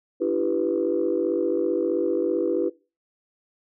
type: chord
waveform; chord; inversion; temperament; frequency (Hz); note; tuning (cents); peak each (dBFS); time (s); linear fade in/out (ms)
sine; E minor seventh; third; equal with one note detuned; 293.7 / 336.7 / 392 / 493.9; D4 / E4 / G4 / B4; 0 / +37 / 0 / 0; -29 / -24 / -26 / -25; 0.2-2.7; 20
effects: noise-tail reverb RT60 0.3 s tail -21 dB re dry + tanh soft clip ceiling -12 dBFS